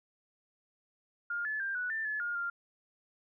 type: tone with pitch steps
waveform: sine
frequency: 1412 / 1727 / 1588 / 1476 / 1780 / 1718 / 1421 / 1395 Hz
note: F6 / A6 / G6 / F#6 / A6 / A6 / F6 / F6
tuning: +19 / -33 / +22 / -5 / +20 / -42 / +30 / -2 cents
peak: -32 dBFS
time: 1.3-2.5 s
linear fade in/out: 5 ms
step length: 150 ms
effects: none